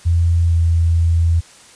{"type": "tone with pitch glide", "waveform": "sine", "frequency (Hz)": [84.7, 83.53], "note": ["E2", "E2"], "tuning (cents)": [48, 23], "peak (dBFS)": -11, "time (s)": [0.05, 1.41], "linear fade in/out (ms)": 20, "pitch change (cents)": -25, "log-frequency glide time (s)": [0.47, 0.54], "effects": ["white hiss -44 dBFS RMS until 1.75 s", "resampled to 22050 Hz"]}